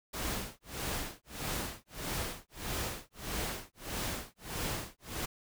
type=noise with tremolo; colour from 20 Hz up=pink; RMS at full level=-35 dBFS; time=0.13-5.26 s; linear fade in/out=10 ms; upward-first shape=sine; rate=1.6 Hz; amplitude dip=100%; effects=none